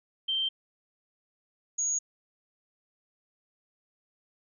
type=tone pair in turn; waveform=sine; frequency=3136 / 6676 Hz; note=G7 / G#8; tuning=0 / +8 cents; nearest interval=octave + minor second; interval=1308 cents; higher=second; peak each=-26 / -26 dBFS; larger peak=neither; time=0.28-0.49 / 1.78-1.99 s; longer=neither; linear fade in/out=10 ms; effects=none